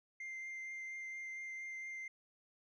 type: tone with vibrato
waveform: sine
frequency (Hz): 2094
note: C7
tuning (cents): +1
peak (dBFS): -40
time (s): 0.2-2.08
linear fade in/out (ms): 5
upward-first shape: triangle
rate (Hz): 4.3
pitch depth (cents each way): 12
effects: tanh soft clip ceiling -42 dBFS